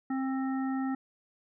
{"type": "harmonic tone", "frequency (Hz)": 265.2, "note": "C4", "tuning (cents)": 23, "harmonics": [1, 3, 5, 7], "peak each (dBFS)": [-29, -39, -43, -46], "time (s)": [0.1, 0.95], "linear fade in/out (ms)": 5, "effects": []}